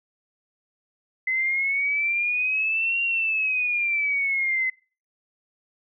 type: exponential two-way sweep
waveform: sine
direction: up then down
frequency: 2038 to 2771 to 2038 Hz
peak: -21 dBFS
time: 1.27-4.7 s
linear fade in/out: 5 ms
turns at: 3.02 s
effects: noise-tail reverb RT60 0.4 s tail -26 dB re dry